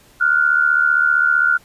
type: tone pair together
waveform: sine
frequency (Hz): 1404.6 / 1480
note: F6 / F#6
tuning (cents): +10 / 0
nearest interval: minor second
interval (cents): 90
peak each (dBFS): -14 / -16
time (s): 0.2-1.58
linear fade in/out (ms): 20
effects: pink hiss -50 dBFS RMS until 1.64 s + resampled to 32000 Hz